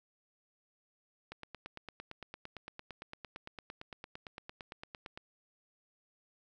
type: click train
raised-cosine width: 0.3 ms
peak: -28 dBFS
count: 35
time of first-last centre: 1.32-5.175 s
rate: 8.82 Hz
effects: none